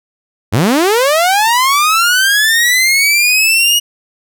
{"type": "linear sweep", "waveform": "sawtooth", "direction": "up", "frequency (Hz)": [83.7, 2904], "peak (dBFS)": -5, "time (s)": [0.52, 3.8], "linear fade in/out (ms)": 20, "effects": []}